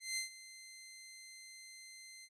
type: tone with ADSR envelope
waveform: 15% pulse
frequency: 2074 Hz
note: C7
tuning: 16 cents flat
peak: -29 dBFS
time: 0-2.29 s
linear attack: 170 ms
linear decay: 120 ms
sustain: -17 dB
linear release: 52 ms
effects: resampled to 32000 Hz